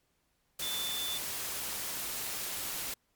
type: tone in noise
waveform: sine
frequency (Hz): 3518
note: A7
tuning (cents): -1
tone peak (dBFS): -35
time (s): 0.62-1.18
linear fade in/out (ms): 5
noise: white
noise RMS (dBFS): -37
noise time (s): 0.59-2.94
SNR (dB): -1
effects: pink hiss -75 dBFS RMS until 3.15 s + MP3 96 kbps